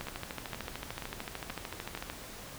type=two click trains; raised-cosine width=0.3 ms; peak=-23 / -21 dBFS; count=5 / 29; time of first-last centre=0.07-1.975 / 0.01-2.1 s; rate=2.1 / 13.4 Hz; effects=pink hiss -46 dBFS RMS until 2.58 s